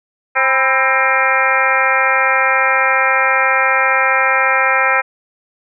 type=harmonic tone with a mistuned harmonic; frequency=265.4 Hz; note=C4; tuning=25 cents sharp; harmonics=2 / 3 / 4 / 5 / 6 / 7 / 8 / 9; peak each=-21 / -20 / -21 / -17 / -19 / -19 / -20 / -19 dBFS; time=0.35-5.02 s; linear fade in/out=20 ms; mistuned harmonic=4; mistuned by=-100 cents; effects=none